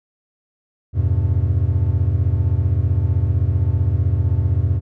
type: chord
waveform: triangle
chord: E minor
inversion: none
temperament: equal with one note detuned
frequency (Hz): 82.41 / 98 / 125.77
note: E2 / G2 / B2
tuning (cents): 0 / 0 / +32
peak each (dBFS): -17 / -16 / -20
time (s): 0.93-4.81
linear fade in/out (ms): 50
effects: none